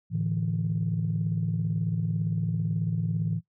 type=chord; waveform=sine; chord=A suspended fourth; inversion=none; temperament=equal; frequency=110 / 146.83 / 164.81 Hz; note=A2 / D3 / E3; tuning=0 / 0 / 0 cents; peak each=-29 / -32 / -27 dBFS; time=0.1-3.41 s; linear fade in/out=50 ms; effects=noise-tail reverb RT60 0.1 s tail -18 dB re dry + tanh soft clip ceiling -17 dBFS